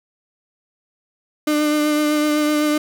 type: tone with vibrato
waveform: 35% pulse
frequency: 300.3 Hz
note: D4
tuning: 39 cents sharp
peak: -14 dBFS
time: 1.47-2.78 s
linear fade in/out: 5 ms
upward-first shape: triangle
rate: 7.9 Hz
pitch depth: 20 cents each way
effects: none